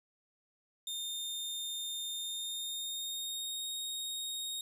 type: tone with pitch glide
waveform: sawtooth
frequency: 3637 to 3731 Hz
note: A#7 to A#7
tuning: -43 to +1 cents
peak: -34 dBFS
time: 0.87-4.61 s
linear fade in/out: 2 ms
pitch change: +44 cents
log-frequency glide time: 2.13-3.71 s
effects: none